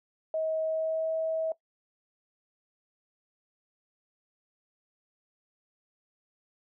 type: tone with pitch glide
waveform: sine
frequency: 636 to 643.4 Hz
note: D#5 to E5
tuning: +38 to -42 cents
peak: -27 dBFS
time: 0.34-1.52 s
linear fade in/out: 2 ms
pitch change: +20 cents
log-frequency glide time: 0.63-1.1 s
effects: noise-tail reverb RT60 0.1 s tail -18 dB re dry